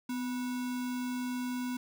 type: tone with sample-and-hold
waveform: sine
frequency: 250.7 Hz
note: B3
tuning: 26 cents sharp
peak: -32 dBFS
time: 0.09-1.77 s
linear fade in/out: 5 ms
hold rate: 1225 Hz
effects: none